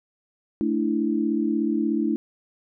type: chord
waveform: sine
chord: A suspended fourth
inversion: none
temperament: just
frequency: 220 / 293.3 / 330 Hz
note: A3 / D4 / E4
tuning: 0 / -2 / +2 cents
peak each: -25 dBFS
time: 0.61-2.16 s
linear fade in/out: 0 ms
effects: none